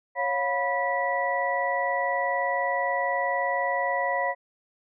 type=tone cluster; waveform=sine; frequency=552 / 712 / 981 / 1954 Hz; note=C#5 / F5 / B5 / B6; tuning=-7 / +33 / -12 / -19 cents; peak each=-29 dBFS; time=0.15-4.35 s; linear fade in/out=50 ms; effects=none